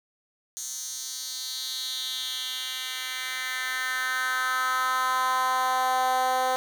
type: tone with high-pass filter sweep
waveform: 10% pulse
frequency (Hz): 257.1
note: C4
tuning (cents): -30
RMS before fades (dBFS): -28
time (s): 0.57-6.56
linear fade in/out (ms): 0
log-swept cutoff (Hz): 6400 to 630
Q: 3.1
effects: none